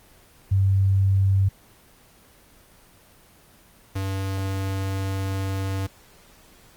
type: tone pair in turn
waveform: sine / square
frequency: 97 / 96.54 Hz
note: G2 / G2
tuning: -18 / -26 cents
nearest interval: unison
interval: 8 cents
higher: first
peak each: -16 / -25 dBFS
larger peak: first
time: 0.51-1.49 / 3.95-5.87 s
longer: second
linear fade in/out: 10 ms
effects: pink hiss -53 dBFS RMS until 6.76 s + Opus 24 kbps